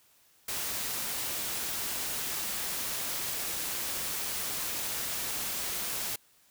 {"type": "noise", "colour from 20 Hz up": "white", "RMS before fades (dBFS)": -34, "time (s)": [0.48, 6.16], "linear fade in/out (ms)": 5, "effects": ["white hiss -64 dBFS RMS until 6.5 s"]}